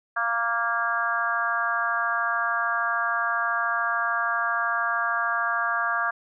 harmonic tone with a mistuned harmonic, 233.1 Hz, A#3, in tune, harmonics 3 / 4 / 5 / 6 / 7, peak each -31 / -34 / -27 / -29 / -27 dBFS, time 0.16-6.11 s, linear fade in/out 10 ms, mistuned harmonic 3, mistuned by -15 cents, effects none

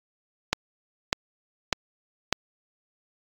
click train, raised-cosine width 0.2 ms, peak -3 dBFS, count 4, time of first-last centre 0.53-2.326 s, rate 1.67 Hz, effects AAC 64 kbps

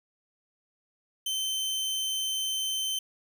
sawtooth tone, 3088 Hz, G7, 27 cents flat, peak -25 dBFS, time 1.26-2.99 s, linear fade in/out 5 ms, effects none

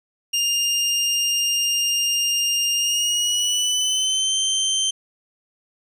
25% pulse tone with pitch glide, 2811 to 3119 Hz, F7 to G7, +11 to -9 cents, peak -15 dBFS, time 0.33-4.91 s, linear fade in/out 10 ms, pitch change +180 cents, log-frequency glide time 2.75-4.37 s, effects resampled to 32000 Hz + 9-bit

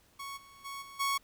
sawtooth tone with level steps, 1108.7 Hz, C#6, in tune, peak -36 / -50 / -36 / -44 / -25 dBFS, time 0.19-1.18 s, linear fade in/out 10 ms, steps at 0.36 / 0.64 / 0.81 / 0.99 s, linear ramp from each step 20 ms, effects pink hiss -65 dBFS RMS until 1.23 s

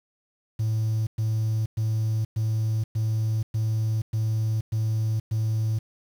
triangle tone bursts, 110 Hz, A2, in tune, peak -19 dBFS, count 9, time 0.59-5.79 s, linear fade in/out 10 ms, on 480 ms, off 110 ms, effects tanh soft clip ceiling -17 dBFS + 8-bit

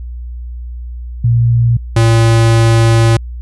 sine / square tone pair in turn, 118 / 114.38 Hz, A#2 / A#2, +22 / -32 cents, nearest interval minor second, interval 54 cents, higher first, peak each -7 dBFS, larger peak neither, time 1.24-1.77 / 1.96-3.17 s, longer second, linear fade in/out 5 ms, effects added 60 Hz sine -22 dBFS peak until 3.41 s + resampled to 24000 Hz

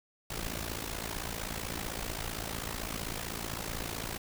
pink noise with amplitude modulation, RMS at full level -34 dBFS, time 0.3-4.18 s, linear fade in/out 5 ms, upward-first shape sine, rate 55.7 Hz, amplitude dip 80%, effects none

